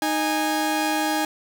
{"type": "tone pair together", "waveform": "sawtooth", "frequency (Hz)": [309.6, 825], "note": ["D#4", "G#5"], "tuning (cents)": [-9, -12], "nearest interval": "octave + perfect fourth", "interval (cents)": 1697, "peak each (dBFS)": -20, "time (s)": [0.02, 1.25], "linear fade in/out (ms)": 2, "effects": []}